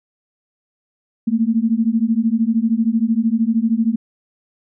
sine beating tone pair, 220 / 233 Hz, A3 / A#3, 0 / -1 cents, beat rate 13 Hz, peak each -17 dBFS, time 1.27-3.96 s, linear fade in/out 10 ms, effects none

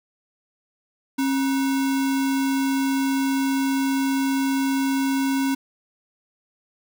sine tone with sample-and-hold, 270 Hz, C#4, 45 cents flat, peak -19 dBFS, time 1.18-5.55 s, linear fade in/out 10 ms, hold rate 1225 Hz, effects none

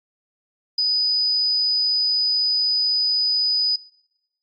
sine tone, 4978 Hz, D#8, in tune, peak -17 dBFS, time 0.78-3.76 s, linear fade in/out 5 ms, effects noise-tail reverb RT60 1.0 s tail -24 dB re dry + AAC 64 kbps

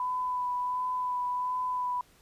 sine tone with vibrato, 997 Hz, B5, 16 cents sharp, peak -28 dBFS, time 0-2.01 s, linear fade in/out 2 ms, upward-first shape sine, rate 1.4 Hz, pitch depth 15 cents each way, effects pink hiss -61 dBFS RMS until 2.21 s + resampled to 32000 Hz

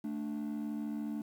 triangle tone pair together, 220 / 293.7 Hz, A3 / D4, 0 / 0 cents, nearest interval perfect fourth, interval 500 cents, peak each -34 / -36 dBFS, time 0.04-1.22 s, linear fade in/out 5 ms, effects tanh soft clip ceiling -29 dBFS + 10-bit

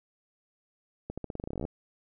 accelerating click train, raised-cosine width 2 ms, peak -22 dBFS, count 17, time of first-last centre 1.1-1.651 s, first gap 76 ms, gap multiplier 0.88, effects none

